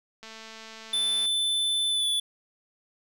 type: click train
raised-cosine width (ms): 0.2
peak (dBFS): -27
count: 229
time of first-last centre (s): 0.23-1.257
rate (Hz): 222
type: tone with pitch glide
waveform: square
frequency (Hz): 3520 to 3458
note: A7 to A7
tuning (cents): 0 to -31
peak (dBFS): -24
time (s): 0.93-2.2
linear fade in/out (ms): 5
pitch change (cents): -31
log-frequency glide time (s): 1.9-2.06
effects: none